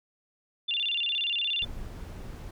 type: tone with vibrato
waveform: sine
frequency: 3136 Hz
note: G7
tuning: in tune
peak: -26 dBFS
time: 0.68-1.65 s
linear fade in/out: 10 ms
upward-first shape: square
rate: 17 Hz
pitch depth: 200 cents each way
type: noise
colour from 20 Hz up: brown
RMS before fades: -39 dBFS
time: 1.62-2.51 s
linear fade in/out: 5 ms
effects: none